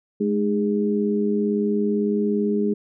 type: tone cluster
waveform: sine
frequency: 209.8 / 307.6 / 409.1 Hz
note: G#3 / D#4 / G#4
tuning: +18 / -20 / -26 cents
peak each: -21 / -28 / -23 dBFS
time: 0.2-2.74 s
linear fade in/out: 10 ms
effects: none